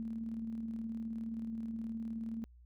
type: tone with tremolo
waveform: sine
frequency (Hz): 225.7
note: A3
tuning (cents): +44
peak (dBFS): -36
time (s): 0-2.44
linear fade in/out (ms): 0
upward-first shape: square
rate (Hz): 19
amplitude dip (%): 30
effects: added 60 Hz sine -56 dBFS peak until 2.65 s

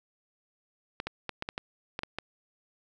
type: clicks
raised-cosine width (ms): 0.3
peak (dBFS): -17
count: 9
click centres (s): 1.001 / 1.07 / 1.293 / 1.424 / 1.489 / 1.579 / 1.991 / 2.034 / 2.186
effects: none

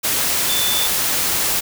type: tone in noise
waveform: sine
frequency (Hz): 3520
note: A7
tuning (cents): 0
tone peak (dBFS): -21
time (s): 0.48-0.88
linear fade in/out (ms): 20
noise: white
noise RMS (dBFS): -19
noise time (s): 0.03-1.61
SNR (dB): -5
effects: none

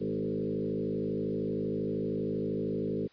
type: tone with frequency modulation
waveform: sine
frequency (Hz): 308.3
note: D#4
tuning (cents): -16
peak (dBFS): -29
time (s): 0-3.08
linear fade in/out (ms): 20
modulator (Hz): 52.8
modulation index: 3.1
effects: white hiss -62 dBFS RMS until 3.12 s + resampled to 11025 Hz

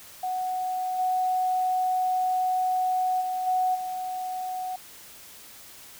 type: tone with level steps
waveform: sine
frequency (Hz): 740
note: F#5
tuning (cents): 0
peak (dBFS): -26 / -22 / -26 / -21 / -29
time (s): 0.23-4.76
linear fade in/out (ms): 5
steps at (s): 0.98 / 3.2 / 3.46 / 3.74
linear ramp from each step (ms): 20
effects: white hiss -47 dBFS RMS until 5.99 s

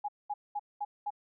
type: tone bursts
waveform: sine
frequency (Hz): 827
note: G#5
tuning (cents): -8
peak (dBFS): -31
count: 5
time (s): 0.04-1.105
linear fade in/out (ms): 10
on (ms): 45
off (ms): 210
effects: none

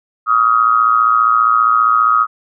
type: tone with amplitude modulation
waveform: sine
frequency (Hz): 1258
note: D#6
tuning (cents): +19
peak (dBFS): -5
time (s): 0.26-2.27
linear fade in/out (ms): 50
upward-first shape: sine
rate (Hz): 115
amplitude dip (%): 85
effects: none

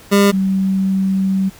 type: tone pair in turn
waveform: 25% pulse / sine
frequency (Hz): 200.8 / 191.88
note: G3 / G3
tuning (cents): +42 / -37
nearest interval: minor second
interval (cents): 79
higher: first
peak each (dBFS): -5 / -13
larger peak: first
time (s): 0.11-0.32 / 0.32-1.5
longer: second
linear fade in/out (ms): 20
effects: pink hiss -42 dBFS RMS until 1.59 s

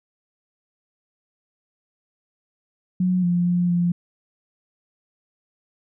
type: tone with pitch steps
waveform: sine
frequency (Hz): 182.5 / 175.2 / 176.4 / 174.1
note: F#3 / F3 / F3 / F3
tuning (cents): -24 / +6 / +18 / -5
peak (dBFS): -17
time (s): 3-3.92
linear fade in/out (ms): 5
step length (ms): 230
effects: none

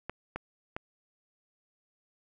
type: clicks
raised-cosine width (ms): 0.5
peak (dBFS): -20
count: 3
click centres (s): 0.096 / 0.36 / 0.765
effects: none

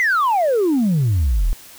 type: exponential sweep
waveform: sine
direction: down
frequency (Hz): 2093 to 34.26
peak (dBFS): -12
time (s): 0-1.53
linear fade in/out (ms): 0
effects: tanh soft clip ceiling -12 dBFS + white hiss -42 dBFS RMS until 1.78 s

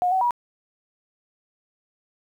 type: tone with pitch steps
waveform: sine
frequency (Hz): 720 / 755 / 964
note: F#5 / F#5 / B5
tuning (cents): -47 / +35 / -42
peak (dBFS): -18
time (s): 0.02-0.308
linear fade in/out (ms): 0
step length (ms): 96
effects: 9-bit

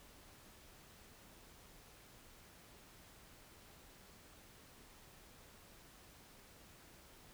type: silence
effects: pink hiss -61 dBFS RMS until 7.33 s

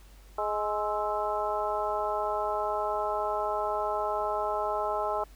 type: harmonic tone with a mistuned harmonic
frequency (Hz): 209.5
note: G#3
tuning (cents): +15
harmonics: 2 / 3 / 4 / 5 / 6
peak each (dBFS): -35 / -32 / -32 / -35 / -35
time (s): 0.38-5.24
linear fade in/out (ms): 5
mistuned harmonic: 6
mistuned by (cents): +78
effects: added 49 Hz sine -50 dBFS peak until 5.35 s + pink hiss -59 dBFS RMS until 5.35 s

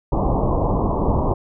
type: low-pass noise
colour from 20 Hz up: pink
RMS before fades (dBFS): -19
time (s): 0.12-1.34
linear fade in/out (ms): 5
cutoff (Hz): 1100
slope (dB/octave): 96
effects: none

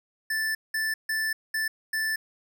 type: tone bursts at uneven times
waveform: square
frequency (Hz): 1760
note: A6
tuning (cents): 0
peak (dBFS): -26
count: 5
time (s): 0.3-0.55 / 0.74-0.94 / 1.09-1.33 / 1.54-1.68 / 1.93-2.16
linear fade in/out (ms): 5
effects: none

